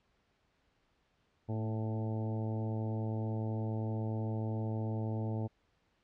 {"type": "harmonic tone with a mistuned harmonic", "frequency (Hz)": 109.8, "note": "A2", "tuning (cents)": -3, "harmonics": [1, 2, 3, 4, 5, 6, 7, 8], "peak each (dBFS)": [-34, -40, -44, -46, -48, -50, -51, -52], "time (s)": [1.48, 5.48], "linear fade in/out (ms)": 20, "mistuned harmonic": 2, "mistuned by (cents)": 24, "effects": ["pink hiss -74 dBFS RMS until 6.03 s", "low-pass 4000 Hz 12 dB/octave"]}